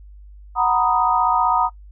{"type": "chord", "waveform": "sine", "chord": "B major seventh", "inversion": "second", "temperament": "equal", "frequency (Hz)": [740, 932.3, 987.8, 1244.5], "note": ["F#5", "A#5", "B5", "D#6"], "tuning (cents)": [0, 0, 0, 0], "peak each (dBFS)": [-21, -19, -23, -20], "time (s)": [0.55, 1.7], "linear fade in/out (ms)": 50, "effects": ["noise-tail reverb RT60 0.1 s tail -21 dB re dry", "added 50 Hz sine -39 dBFS peak until 1.91 s"]}